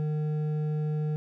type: tone with hard clipping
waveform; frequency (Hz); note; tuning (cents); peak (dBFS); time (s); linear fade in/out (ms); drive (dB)
sine; 152.2; D#3; -38; -28; 0-1.16; 0; 7
effects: none